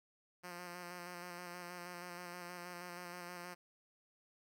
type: tone with vibrato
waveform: 5% pulse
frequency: 176.6 Hz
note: F3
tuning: 20 cents sharp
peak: -35 dBFS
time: 0.43-3.55 s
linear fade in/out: 20 ms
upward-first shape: square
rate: 6.3 Hz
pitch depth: 21 cents each way
effects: none